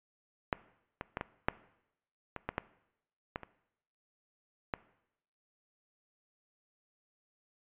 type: clicks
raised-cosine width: 0.5 ms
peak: -13 / -22 / -19 / -20 / -11 / -23 / -18 / -16 / -20 / -29 / -17 dBFS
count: 11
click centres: 0.528 / 1.011 / 1.171 / 1.211 / 1.485 / 2.363 / 2.49 / 2.581 / 3.359 / 3.433 / 4.738 s
effects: noise-tail reverb RT60 0.8 s tail -19 dB re dry + resampled to 8000 Hz